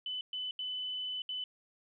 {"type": "tone bursts at uneven times", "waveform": "sine", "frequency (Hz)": 3009, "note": "F#7", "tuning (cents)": 28, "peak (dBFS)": -35, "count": 4, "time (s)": [[0.06, 0.21], [0.33, 0.51], [0.59, 1.22], [1.29, 1.44]], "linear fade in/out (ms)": 2, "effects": []}